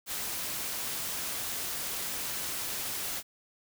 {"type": "noise", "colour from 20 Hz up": "white", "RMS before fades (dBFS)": -35, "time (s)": [0.06, 3.23], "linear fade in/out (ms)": 50, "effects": []}